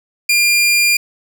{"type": "tone", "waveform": "sawtooth", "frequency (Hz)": 2400, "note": "D7", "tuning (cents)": 37, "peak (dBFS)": -7, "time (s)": [0.29, 0.97], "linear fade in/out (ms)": 5, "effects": []}